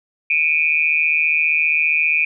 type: tone with amplitude modulation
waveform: sine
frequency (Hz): 2429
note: D#7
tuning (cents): -42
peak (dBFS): -10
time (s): 0.3-2.25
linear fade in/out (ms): 5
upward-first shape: sine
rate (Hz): 155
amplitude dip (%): 90
effects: none